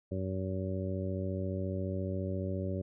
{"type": "harmonic tone", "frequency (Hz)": 94.4, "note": "F#2", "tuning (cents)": 35, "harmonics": [1, 2, 3, 4, 5, 6], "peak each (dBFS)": [-35, -38, -42, -41, -46, -41], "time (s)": [0.11, 2.82], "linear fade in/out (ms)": 10, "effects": []}